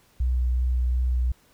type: tone with vibrato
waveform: sine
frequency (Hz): 62.1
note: B1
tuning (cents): +10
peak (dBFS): -20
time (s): 0.2-1.32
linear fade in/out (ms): 5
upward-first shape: sine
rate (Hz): 2.7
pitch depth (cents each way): 13
effects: pink hiss -60 dBFS RMS until 1.53 s